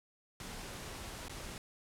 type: noise with dropouts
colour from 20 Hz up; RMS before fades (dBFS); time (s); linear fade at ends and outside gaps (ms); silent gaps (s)
pink; -45; 0.4-1.58; 1; 1.283-1.295
effects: low-pass 11000 Hz 12 dB/octave